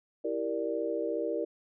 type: chord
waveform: sine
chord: E half-diminished seventh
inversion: none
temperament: equal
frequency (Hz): 329.6 / 392 / 466.2 / 587.3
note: E4 / G4 / Bb4 / D5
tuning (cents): 0 / 0 / 0 / 0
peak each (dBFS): -35 / -37 / -33 / -35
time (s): 0.24-1.45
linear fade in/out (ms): 10
effects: none